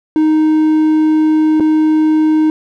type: tone with dropouts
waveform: triangle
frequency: 311.1 Hz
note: D#4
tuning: in tune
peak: -6 dBFS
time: 0.16-2.5 s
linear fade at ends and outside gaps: 1 ms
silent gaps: 1.599-1.605 s
effects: none